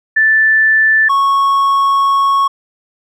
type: tone pair in turn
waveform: sine / triangle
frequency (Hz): 1760 / 1103.6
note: A6 / C#6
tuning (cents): 0 / -8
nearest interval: minor sixth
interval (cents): 808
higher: first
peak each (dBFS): -7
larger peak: neither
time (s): 0.16-1.09 / 1.09-2.48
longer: second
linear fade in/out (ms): 10
effects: none